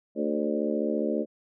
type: harmonic tone with a mistuned harmonic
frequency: 74.7 Hz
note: D2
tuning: 30 cents sharp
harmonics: 3 / 4 / 5 / 6 / 7 / 8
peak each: -30 / -31 / -32 / -33 / -33 / -34 dBFS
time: 0.15-1.26 s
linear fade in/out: 50 ms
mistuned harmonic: 7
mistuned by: +35 cents
effects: none